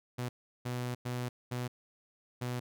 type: tone bursts at uneven times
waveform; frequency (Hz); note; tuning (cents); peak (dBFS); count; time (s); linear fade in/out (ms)
sawtooth; 123.47; B2; 0; -30; 5; 0.18-0.29 / 0.65-0.95 / 1.05-1.29 / 1.51-1.68 / 2.41-2.6; 10
effects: none